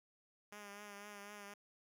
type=tone with vibrato; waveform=5% pulse; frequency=204.6 Hz; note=G#3; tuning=26 cents flat; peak=-39 dBFS; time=0.52-1.54 s; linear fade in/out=5 ms; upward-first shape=triangle; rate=4 Hz; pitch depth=40 cents each way; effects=none